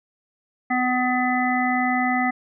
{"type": "harmonic tone", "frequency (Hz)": 251.2, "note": "B3", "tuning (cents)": 30, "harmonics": [1, 3, 5, 7, 8], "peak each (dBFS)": [-23, -23, -29, -33, -25], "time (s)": [0.7, 2.31], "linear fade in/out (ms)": 10, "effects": []}